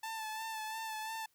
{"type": "tone with vibrato", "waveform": "sawtooth", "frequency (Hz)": 880, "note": "A5", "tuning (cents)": 0, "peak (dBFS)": -35, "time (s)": [0.03, 1.26], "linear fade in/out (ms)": 5, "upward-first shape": "sine", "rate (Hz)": 2.9, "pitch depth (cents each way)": 31, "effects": ["white hiss -74 dBFS RMS until 1.34 s"]}